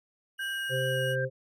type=tone with vibrato; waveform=45% pulse; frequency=2903 Hz; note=F#7; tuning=34 cents flat; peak=-36 dBFS; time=0.38-1.16 s; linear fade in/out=50 ms; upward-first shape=sine; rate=2.7 Hz; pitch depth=9 cents each way
type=tone; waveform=sine; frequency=1583 Hz; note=G6; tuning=17 cents sharp; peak=-32 dBFS; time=0.39-1.25 s; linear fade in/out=5 ms
type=harmonic tone; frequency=130.81 Hz; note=C3; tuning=in tune; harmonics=1 / 3 / 4; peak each=-31 / -37 / -30 dBFS; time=0.69-1.3 s; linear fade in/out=50 ms
effects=none